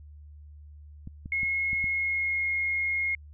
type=clicks; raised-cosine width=5 ms; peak=-27 dBFS; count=5; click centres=1.074 / 1.259 / 1.432 / 1.731 / 1.842 s
type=tone with pitch glide; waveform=sine; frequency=2166 to 2150 Hz; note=C#7 to C7; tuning=-41 to +47 cents; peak=-25 dBFS; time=1.32-3.15 s; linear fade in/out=2 ms; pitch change=-12 cents; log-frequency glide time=1.81-2.48 s
effects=added 74 Hz sine -45 dBFS peak until 3.33 s